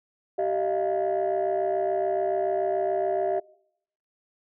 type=tone cluster; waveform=sine; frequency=387.6 / 620 / 687 Hz; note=G4 / D#5 / F5; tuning=-20 / -6 / -29 cents; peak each=-26 dBFS; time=0.38-3.4 s; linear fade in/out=10 ms; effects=noise-tail reverb RT60 0.7 s tail -23 dB re dry + tanh soft clip ceiling -18 dBFS